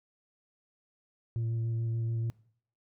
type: tone with vibrato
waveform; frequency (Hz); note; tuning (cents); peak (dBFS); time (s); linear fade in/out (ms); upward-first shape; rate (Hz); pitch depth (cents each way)
sine; 114.6; A#2; -29; -26; 1.36-2.3; 0; square; 6.9; 10
effects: noise-tail reverb RT60 0.6 s tail -25 dB re dry + tanh soft clip ceiling -28 dBFS